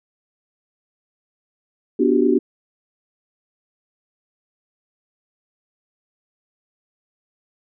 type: chord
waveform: sine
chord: G major seventh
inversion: first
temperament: equal with one note detuned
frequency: 246.9 / 293.7 / 362.6 / 392 Hz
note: B3 / D4 / F#4 / G4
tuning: 0 / 0 / -35 / 0 cents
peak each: -19 dBFS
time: 1.99-2.39 s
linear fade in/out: 10 ms
effects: none